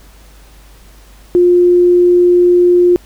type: tone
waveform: sine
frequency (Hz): 354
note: F4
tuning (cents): +23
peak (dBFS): -5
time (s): 1.35-2.96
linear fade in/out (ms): 0
effects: added 50 Hz sine -39 dBFS peak until 3.05 s + pink hiss -45 dBFS RMS until 3.05 s